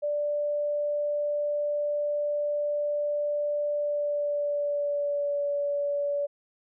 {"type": "tone with pitch glide", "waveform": "sine", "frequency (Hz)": [587.3, 573.9], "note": ["D5", "D5"], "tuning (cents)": [0, -40], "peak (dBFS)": -25, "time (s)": [0.02, 6.27], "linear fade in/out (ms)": 20, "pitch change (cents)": -40, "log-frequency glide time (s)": [3.73, 5.43], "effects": []}